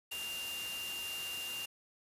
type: tone in noise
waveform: sine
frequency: 2794 Hz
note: F7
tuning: in tune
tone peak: -39 dBFS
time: 0.11-1.66 s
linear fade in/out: 10 ms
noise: white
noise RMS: -44 dBFS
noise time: 0.11-1.66 s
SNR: +2 dB
effects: resampled to 32000 Hz